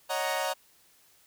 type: chord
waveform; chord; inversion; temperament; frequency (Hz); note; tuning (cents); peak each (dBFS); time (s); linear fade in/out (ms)
sawtooth; D# minor seventh; third; equal; 554.4 / 622.3 / 740 / 932.3; C#5 / D#5 / F#5 / A#5; 0 / 0 / 0 / 0; -30; 0.09-0.54; 20
effects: white hiss -62 dBFS RMS until 1.26 s